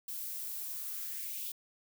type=noise with high-pass filter sweep; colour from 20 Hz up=violet; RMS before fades=-40 dBFS; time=0.08-1.52 s; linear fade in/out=5 ms; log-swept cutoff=310 to 3200 Hz; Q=3.1; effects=none